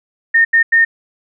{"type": "tone bursts at uneven times", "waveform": "sine", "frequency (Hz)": 1830, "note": "A#6", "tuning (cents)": -32, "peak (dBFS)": -7, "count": 3, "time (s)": [[0.34, 0.45], [0.53, 0.63], [0.72, 0.85]], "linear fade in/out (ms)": 10, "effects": []}